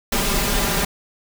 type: noise with comb filter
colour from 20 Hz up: pink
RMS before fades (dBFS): -20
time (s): 0.12-0.85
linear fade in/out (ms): 5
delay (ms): 5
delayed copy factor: +0.95
effects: none